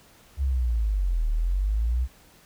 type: linear two-way sweep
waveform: sine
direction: down then up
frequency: 70.3 to 37.34 to 64.4 Hz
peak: -21 dBFS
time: 0.37-2.08 s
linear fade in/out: 50 ms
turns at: 1.29 s
effects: pink hiss -55 dBFS RMS until 2.45 s